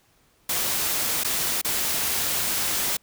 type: noise with dropouts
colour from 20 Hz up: white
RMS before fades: -25 dBFS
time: 0.49-2.97 s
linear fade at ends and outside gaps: 5 ms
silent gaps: 1.236-1.245 / 1.615-1.646 s
effects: pink hiss -62 dBFS RMS until 3.02 s